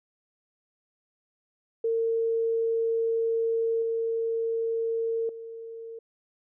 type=tone with level steps; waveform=sine; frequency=455.5 Hz; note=A#4; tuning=40 cents flat; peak=-23 / -25 / -37 dBFS; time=1.84-5.99 s; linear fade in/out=5 ms; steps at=3.82 / 5.29 s; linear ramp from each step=2 ms; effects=none